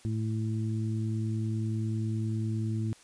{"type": "harmonic tone", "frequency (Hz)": 110, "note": "A2", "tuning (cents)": 0, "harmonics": [1, 2, 3], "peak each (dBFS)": [-29, -35, -39], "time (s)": [0.05, 2.93], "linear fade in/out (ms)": 0, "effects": ["white hiss -57 dBFS RMS until 3.03 s", "resampled to 22050 Hz"]}